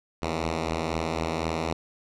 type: beating tone pair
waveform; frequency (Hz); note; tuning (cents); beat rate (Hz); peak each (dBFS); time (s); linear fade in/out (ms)
5% pulse; 77.78 / 81.78; D#2 / E2; 0 / -13; 4; -23 / -16; 0.22-1.73; 5
effects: low-pass 6000 Hz 12 dB/octave